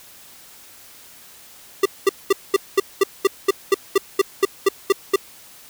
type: tone bursts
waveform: square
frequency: 392 Hz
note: G4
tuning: in tune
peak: -12 dBFS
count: 15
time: 1.83-5.16 s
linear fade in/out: 5 ms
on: 26 ms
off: 210 ms
effects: white hiss -45 dBFS RMS until 5.69 s